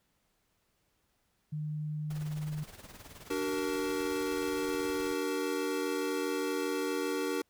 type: tone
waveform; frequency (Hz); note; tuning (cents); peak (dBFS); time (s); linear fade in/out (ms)
sine; 151.8; D#3; -42; -33; 1.52-2.64; 10
type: noise with tremolo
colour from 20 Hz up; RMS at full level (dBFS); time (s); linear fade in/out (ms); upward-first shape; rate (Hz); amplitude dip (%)
pink; -48; 2.1-5.15; 5; sine; 19; 65
type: chord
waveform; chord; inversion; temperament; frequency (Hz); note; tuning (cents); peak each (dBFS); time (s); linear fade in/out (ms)
square; D augmented; none; equal with one note detuned; 293.7 / 378.6 / 466.2; D4 / F#4 / A#4; 0 / +40 / 0; -36; 3.3-7.42; 5
effects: pink hiss -75 dBFS RMS until 7.49 s